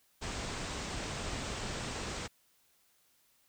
pink low-pass noise, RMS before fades -39 dBFS, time 0.21-2.28 s, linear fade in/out 20 ms, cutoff 8600 Hz, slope 96 dB/octave, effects white hiss -70 dBFS RMS until 3.48 s

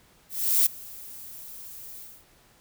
violet noise with ADSR envelope, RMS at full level -19 dBFS, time 0.29-2.25 s, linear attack 370 ms, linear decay 9 ms, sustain -23 dB, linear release 250 ms, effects pink hiss -59 dBFS RMS until 2.6 s

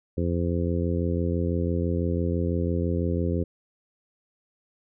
harmonic tone, 86 Hz, F2, 26 cents flat, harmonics 1 / 2 / 3 / 4 / 5 / 6, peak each -26 / -29 / -31 / -32 / -33 / -34 dBFS, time 0.17-3.44 s, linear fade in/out 10 ms, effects none

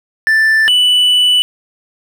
triangle tone pair in turn, 1767 / 2972 Hz, A6 / F#7, +7 / +7 cents, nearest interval major sixth, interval 900 cents, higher second, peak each -6 dBFS, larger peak neither, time 0.27-0.68 / 0.68-1.42 s, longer second, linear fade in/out 0 ms, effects none

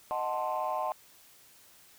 sine chord, D# diminished seventh, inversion none, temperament equal, 622.3 / 740 / 880 / 1046.5 Hz, D#5 / F#5 / A5 / C6, 0 / 0 / 0 / 0 cents, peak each -34 dBFS, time 0.11-0.92 s, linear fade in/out 0 ms, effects tanh soft clip ceiling -23 dBFS + white hiss -58 dBFS RMS until 1.98 s

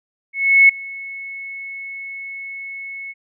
sine tone with ADSR envelope, 2197 Hz, C#7, 16 cents flat, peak -5 dBFS, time 0.33-3.14 s, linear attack 360 ms, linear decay 6 ms, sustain -23 dB, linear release 35 ms, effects none

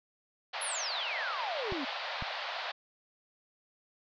pink band-pass noise, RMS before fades -38 dBFS, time 0.53-2.72 s, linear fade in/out 10 ms, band 580 to 4600 Hz, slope 48 dB/octave
sine exponential sweep, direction down, 11190 to 252.2 Hz, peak -35 dBFS, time 0.61-1.85 s, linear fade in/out 10 ms
clicks, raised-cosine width 5 ms, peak -27 dBFS, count 2, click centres 1.723 / 2.224 s
effects none

